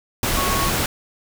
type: tone in noise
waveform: sine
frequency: 1106 Hz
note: C#6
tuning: 4 cents flat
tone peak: -23 dBFS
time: 0.37-0.7 s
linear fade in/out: 2 ms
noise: pink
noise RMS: -21 dBFS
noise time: 0.23-0.86 s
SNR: -5 dB
effects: none